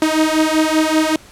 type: beating tone pair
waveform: sawtooth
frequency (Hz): 311.1 / 316.3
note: D#4 / D#4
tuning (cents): 0 / +29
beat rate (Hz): 5.2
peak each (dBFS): -12 / -12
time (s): 0.02-1.16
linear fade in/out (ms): 2
effects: pink hiss -43 dBFS RMS until 1.31 s + low-pass 11000 Hz 12 dB/octave